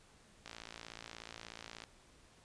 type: click train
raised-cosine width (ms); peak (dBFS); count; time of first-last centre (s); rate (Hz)
0.2; -29; 79; 0.46-1.838; 56.6
effects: pink hiss -64 dBFS RMS until 2.44 s + resampled to 22050 Hz